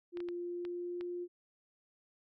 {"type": "tone with pitch glide", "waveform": "sine", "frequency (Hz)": [349.2, 352.6], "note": ["F4", "F4"], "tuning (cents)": [0, 17], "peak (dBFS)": -37, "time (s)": [0.12, 1.28], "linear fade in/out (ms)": 50, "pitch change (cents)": 17, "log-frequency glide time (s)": [0.28, 1.08]}
{"type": "clicks", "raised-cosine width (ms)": 0.3, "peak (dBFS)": -33, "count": 5, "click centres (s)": [0.172, 0.204, 0.287, 0.651, 1.01]}
{"effects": []}